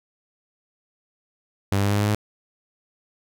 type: tone with pitch steps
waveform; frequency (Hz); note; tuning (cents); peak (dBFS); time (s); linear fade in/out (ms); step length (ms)
sawtooth; 98.8 / 99.89 / 100.99 / 102.11 / 103.23 / 104.37 / 105.52; G2 / G2 / G#2 / G#2 / G#2 / G#2 / G#2; +14 / +33 / -48 / -29 / -10 / +9 / +28; -15; 1.72-2.147; 0; 61
effects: none